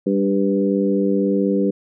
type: harmonic tone with a mistuned harmonic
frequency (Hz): 98.7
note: G2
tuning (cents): +12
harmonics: 2 / 3 / 4 / 5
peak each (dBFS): -19 / -21 / -22 / -23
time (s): 0.06-1.71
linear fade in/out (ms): 10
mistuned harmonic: 3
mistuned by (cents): -17
effects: none